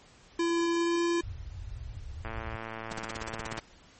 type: tone with pitch glide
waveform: square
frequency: 338.4 to 341.7 Hz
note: E4 to F4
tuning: +45 to -38 cents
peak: -26 dBFS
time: 0.39-1.21 s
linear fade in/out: 5 ms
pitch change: +17 cents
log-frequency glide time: 0.71-1.02 s
type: low-pass noise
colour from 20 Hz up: white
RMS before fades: -40 dBFS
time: 1.23-2.56 s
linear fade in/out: 5 ms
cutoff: 110 Hz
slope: 48 dB/octave
type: click train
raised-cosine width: 0.5 ms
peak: -23 dBFS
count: 151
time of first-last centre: 2.25-3.589 s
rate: 112 Hz
type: noise bursts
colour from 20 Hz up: pink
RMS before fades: -36 dBFS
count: 12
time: 2.91-3.591 s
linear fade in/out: 5 ms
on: 21 ms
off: 39 ms
effects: pink hiss -57 dBFS RMS until 3.99 s + MP3 32 kbps